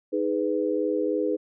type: chord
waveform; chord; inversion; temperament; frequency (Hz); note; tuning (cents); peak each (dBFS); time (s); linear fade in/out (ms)
sine; G# minor; second; just; 311.5 / 415.3 / 498.4; D#4 / G#4 / B4; +2 / 0 / +16; -27; 0.12-1.37; 20
effects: none